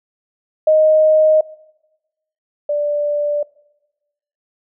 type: tone pair in turn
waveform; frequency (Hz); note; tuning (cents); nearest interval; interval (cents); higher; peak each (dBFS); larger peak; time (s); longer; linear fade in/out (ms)
sine; 622.3 / 587.4; D#5 / D5; 0 / 0; minor second; 100; first; -8 / -15; first; 0.67-1.41 / 2.69-3.43; neither; 5
effects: noise-tail reverb RT60 1.0 s tail -22 dB re dry